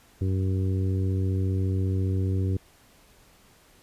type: harmonic tone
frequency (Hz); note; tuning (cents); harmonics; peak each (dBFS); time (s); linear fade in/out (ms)
94.7; F#2; +41; 1 / 2 / 3 / 4 / 5; -23 / -34 / -34 / -36 / -42; 0.21-2.57; 5
effects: pink hiss -57 dBFS RMS until 3.82 s + resampled to 32000 Hz